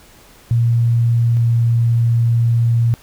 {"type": "tone pair in turn", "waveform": "sine", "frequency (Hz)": [117.4, 116.95], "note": ["A#2", "A#2"], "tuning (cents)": [13, 6], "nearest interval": "unison", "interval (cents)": 7, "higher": "first", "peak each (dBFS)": -11, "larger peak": "neither", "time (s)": [[0.51, 1.37], [1.37, 2.94]], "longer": "second", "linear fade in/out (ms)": 0, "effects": ["pink hiss -46 dBFS RMS until 3.02 s"]}